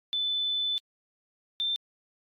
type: tone pair in turn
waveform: sine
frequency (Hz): 3509 / 3568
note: A7 / A7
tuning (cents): -5 / +23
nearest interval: unison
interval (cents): 28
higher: second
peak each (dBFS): -26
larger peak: neither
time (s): 0.13-0.78 / 1.6-1.76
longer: first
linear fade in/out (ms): 0
effects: AAC 48 kbps